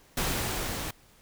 pink noise with level ramp, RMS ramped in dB -28 to -35 dBFS, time 0.17-0.91 s, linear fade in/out 5 ms, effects pink hiss -59 dBFS RMS until 1.21 s

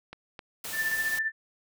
click train, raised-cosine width 0.3 ms, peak -25 dBFS, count 4, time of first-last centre 0.13-0.915 s, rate 3.82 Hz
white noise, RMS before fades -37 dBFS, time 0.64-1.19 s, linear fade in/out 5 ms
sine tone with tremolo, 1772 Hz, A6, 12 cents sharp, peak -24 dBFS, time 0.72-1.32 s, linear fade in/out 50 ms, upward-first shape sine, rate 15 Hz, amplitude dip 55%
effects none

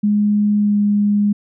sine tone with pitch glide, 207.7 to 205.7 Hz, G#3 to G#3, 0 to -16 cents, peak -12 dBFS, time 0.03-1.33 s, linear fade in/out 10 ms, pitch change -16 cents, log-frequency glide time 0.57-0.77 s, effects none

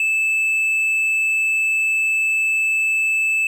sine tone with hard clipping, 2626 Hz, E7, 7 cents flat, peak -17 dBFS, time 0-3.47 s, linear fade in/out 2 ms, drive 3 dB, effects none

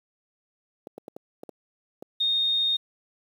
clicks, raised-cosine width 2 ms, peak -20 dBFS, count 7, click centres 0.871 / 0.98 / 1.081 / 1.165 / 1.434 / 1.492 / 2.025 s
sine tone, 3692 Hz, A#7, 17 cents flat, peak -21 dBFS, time 2.2-2.77 s, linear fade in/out 10 ms
effects high-pass 400 Hz 12 dB/octave + 9-bit

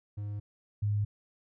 triangle / sine tone pair in turn, 103.2 / 103.71 Hz, G#2 / G#2, -10 / -2 cents, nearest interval unison, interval 8 cents, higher second, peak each -32 / -26 dBFS, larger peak second, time 0.17-0.4 / 0.82-1.05 s, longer neither, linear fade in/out 10 ms, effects none

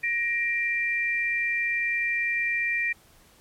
sine tone pair together, 1878.7 / 2367 Hz, A#6 / D7, +13 / +13 cents, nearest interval major third, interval 400 cents, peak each -26 dBFS, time 0.03-2.93 s, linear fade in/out 10 ms, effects pink hiss -57 dBFS RMS until 3.4 s + MP3 64 kbps

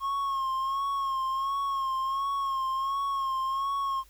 triangle tone with vibrato, 1083 Hz, C#6, 41 cents flat, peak -25 dBFS, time 0-4.04 s, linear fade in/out 50 ms, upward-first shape sine, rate 1.4 Hz, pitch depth 45 cents each way, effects added 50 Hz sine -56 dBFS peak until 4.09 s + white hiss -61 dBFS RMS until 4.09 s

